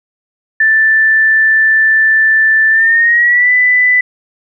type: tone with pitch glide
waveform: sine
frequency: 1765 to 1992.6 Hz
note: A6 to B6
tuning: +5 to +15 cents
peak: -6 dBFS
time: 0.6-4.01 s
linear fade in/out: 5 ms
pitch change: +210 cents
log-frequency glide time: 2.7-3.52 s
effects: none